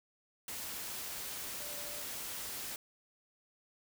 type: tone in noise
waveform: sine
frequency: 587.3 Hz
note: D5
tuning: in tune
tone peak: -51 dBFS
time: 1.6-2.03 s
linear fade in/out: 2 ms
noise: white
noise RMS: -42 dBFS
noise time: 0.48-2.76 s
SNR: -12 dB
effects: none